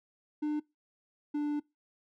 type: tone pair in turn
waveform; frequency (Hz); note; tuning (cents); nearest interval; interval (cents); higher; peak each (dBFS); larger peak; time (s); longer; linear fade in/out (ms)
triangle; 300 / 294.7; D4 / D4; +37 / +6; unison; 31; first; -27; neither; 0.42-0.6 / 1.34-1.6; second; 10
effects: noise-tail reverb RT60 0.2 s tail -22 dB re dry

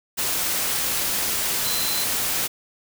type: tone in noise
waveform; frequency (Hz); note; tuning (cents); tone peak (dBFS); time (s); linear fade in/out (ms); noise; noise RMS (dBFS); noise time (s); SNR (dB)
sine; 4058; B7; +46; -28; 1.64-2.05; 20; white; -24; 0.17-2.48; -7
effects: none

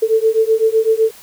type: beating tone pair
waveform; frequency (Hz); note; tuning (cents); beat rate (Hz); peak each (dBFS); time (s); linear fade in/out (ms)
sine; 440 / 447.9; A4 / A4; 0 / +31; 7.9; -14; 0.02-1.11; 10
effects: white hiss -41 dBFS RMS until 1.22 s

